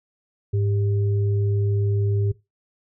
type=tone pair together; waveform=sine; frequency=103.5 / 396 Hz; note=G#2 / G4; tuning=-5 / +18 cents; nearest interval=octave + major seventh; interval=2323 cents; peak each=-19 / -30 dBFS; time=0.53-2.32 s; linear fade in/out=10 ms; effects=noise-tail reverb RT60 0.2 s tail -17 dB re dry